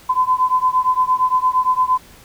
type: beating tone pair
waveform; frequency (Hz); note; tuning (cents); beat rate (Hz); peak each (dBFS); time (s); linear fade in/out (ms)
sine; 1014 / 1022.7; B5 / C6; +45 / -40; 8.7; -16 / -17; 0.09-1.98; 10
effects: pink hiss -45 dBFS RMS until 2.24 s